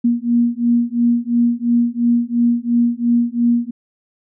sine beating tone pair, 236.1 / 239 Hz, A#3 / A#3, +22 / +43 cents, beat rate 2.9 Hz, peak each -16 dBFS, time 0.04-3.71 s, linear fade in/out 10 ms, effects none

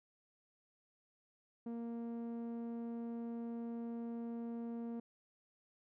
sawtooth tone with low-pass filter, 233.1 Hz, A#3, in tune, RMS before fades -43 dBFS, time 1.66-5 s, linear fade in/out 5 ms, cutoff 500 Hz, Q 0.56, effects none

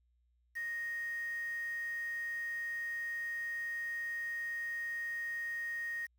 sine tone with quantisation, 1864.7 Hz, A#6, in tune, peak -36 dBFS, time 0.55-6.07 s, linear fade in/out 20 ms, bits 9, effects added 60 Hz sine -70 dBFS peak until 6.18 s

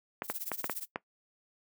clicks, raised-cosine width 0.5 ms, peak -17 dBFS, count 6, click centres 0.221 / 0.3 / 0.517 / 0.643 / 0.697 / 0.959 s
violet noise with tremolo, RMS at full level -35 dBFS, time 0.23-0.87 s, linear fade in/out 50 ms, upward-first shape triangle, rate 17 Hz, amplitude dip 100%
effects noise-tail reverb RT60 0.1 s tail -19 dB re dry + high-pass 200 Hz 12 dB/octave

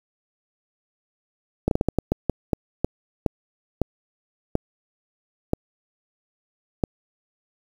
slowing click train, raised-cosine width 2 ms, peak -6 dBFS, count 15, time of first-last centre 1.68-6.838 s, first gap 32 ms, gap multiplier 1.33, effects 7-bit

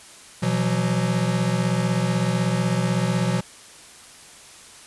square chord, B suspended fourth, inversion none, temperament equal with one note detuned, 123.47 / 168.96 / 185 Hz, B2 / E3 / F#3, 0 / +43 / 0 cents, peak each -25 dBFS, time 0.42-3.41 s, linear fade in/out 10 ms, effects white hiss -45 dBFS RMS until 4.86 s + resampled to 24000 Hz

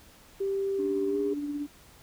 sine tone with pitch glide, 392 to 405.1 Hz, G4 to G#4, 0 to -43 cents, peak -26 dBFS, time 0.4-1.34 s, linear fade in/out 10 ms, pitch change +57 cents, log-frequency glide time 1.07-1.18 s
sine tone with tremolo, 290.5 Hz, D4, 19 cents flat, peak -28 dBFS, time 0.78-1.67 s, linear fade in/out 20 ms, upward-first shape triangle, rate 17 Hz, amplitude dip 45%
effects tanh soft clip ceiling -17 dBFS + pink hiss -55 dBFS RMS until 2.02 s

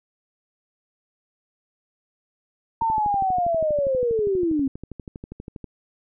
sine linear sweep, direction down, 922 to 260 Hz, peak -19 dBFS, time 2.81-4.68 s, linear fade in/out 5 ms
click train, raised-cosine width 3 ms, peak -22 dBFS, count 36, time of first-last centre 2.82-5.643 s, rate 12.4 Hz
effects none

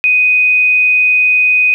sine tone, 2496 Hz, D#7, 5 cents sharp, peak -7 dBFS, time 0.04-1.74 s, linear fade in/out 0 ms, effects 8-bit

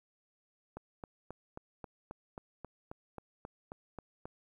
click train, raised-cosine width 1 ms, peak -29 dBFS, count 14, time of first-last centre 0.77-4.255 s, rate 3.73 Hz, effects 11-bit

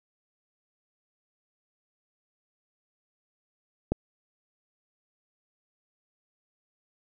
click, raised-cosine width 2 ms, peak -11 dBFS, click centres 3.92 s, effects none

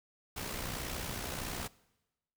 pink noise with amplitude modulation, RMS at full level -37 dBFS, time 0.36-1.68 s, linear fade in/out 10 ms, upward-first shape sine, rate 61.6 Hz, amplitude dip 50%, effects noise-tail reverb RT60 1.0 s tail -22 dB re dry

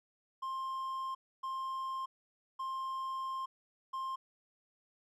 triangle tone bursts at uneven times, 1057 Hz, C6, 17 cents sharp, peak -34 dBFS, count 4, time 0.42-1.15 / 1.43-2.06 / 2.59-3.46 / 3.93-4.16 s, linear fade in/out 10 ms, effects none

